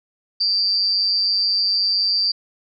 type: tone with amplitude modulation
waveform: sine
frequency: 4699 Hz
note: D8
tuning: in tune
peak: -13 dBFS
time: 0.4-2.32 s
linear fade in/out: 10 ms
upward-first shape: sine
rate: 193 Hz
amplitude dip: 70%
effects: none